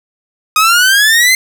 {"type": "exponential sweep", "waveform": "sawtooth", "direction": "up", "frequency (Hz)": [1244.5, 2093], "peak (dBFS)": -3, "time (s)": [0.56, 1.35], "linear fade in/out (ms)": 2, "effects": []}